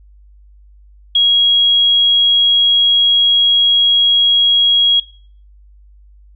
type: tone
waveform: sine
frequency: 3300 Hz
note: G#7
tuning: 12 cents flat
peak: -8 dBFS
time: 1.15-5 s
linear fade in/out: 5 ms
effects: noise-tail reverb RT60 0.5 s tail -22 dB re dry + added 50 Hz sine -41 dBFS peak until 6.35 s